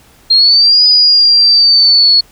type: linear two-way sweep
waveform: sine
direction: up then down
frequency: 4186 to 4966 to 4363 Hz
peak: -4 dBFS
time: 0.3-2.21 s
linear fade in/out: 10 ms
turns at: 0.85 s
effects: pink hiss -45 dBFS RMS until 2.31 s